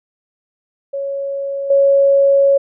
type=tone with level steps; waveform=sine; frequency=554.4 Hz; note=C#5; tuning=in tune; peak=-19 / -8 dBFS; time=0.93-2.58 s; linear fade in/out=10 ms; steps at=1.7 s; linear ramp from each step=5 ms; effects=none